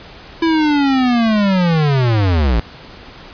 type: linear sweep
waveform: square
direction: down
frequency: 333.2 to 51.91 Hz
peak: -12 dBFS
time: 0.42-2.6 s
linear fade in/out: 5 ms
effects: pink hiss -37 dBFS RMS until 3.33 s + resampled to 11025 Hz